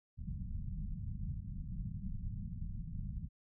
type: low-pass noise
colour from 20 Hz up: pink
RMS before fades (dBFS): -41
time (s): 0.17-3.29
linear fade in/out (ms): 50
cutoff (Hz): 200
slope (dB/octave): 48
effects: none